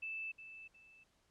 sine tone with echo, 2637 Hz, E7, in tune, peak -40 dBFS, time 0.02-0.32 s, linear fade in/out 10 ms, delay 360 ms, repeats 2, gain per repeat -10 dB, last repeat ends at 1.04 s, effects pink hiss -75 dBFS RMS until 1.3 s + low-pass 9000 Hz 12 dB/octave

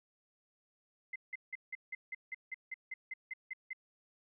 sine tone bursts, 2063 Hz, C7, 25 cents flat, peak -38 dBFS, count 14, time 1.13-3.732 s, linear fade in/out 5 ms, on 28 ms, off 170 ms, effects none

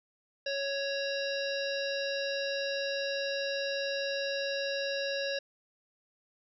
harmonic tone with a mistuned harmonic, 554.4 Hz, C#5, in tune, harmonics 1 / 3 / 5 / 7 / 9 / 10, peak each -33 / -38 / -40 / -41 / -43 / -43 dBFS, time 0.46-5.39 s, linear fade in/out 5 ms, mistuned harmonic 9, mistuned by -29 cents, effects none

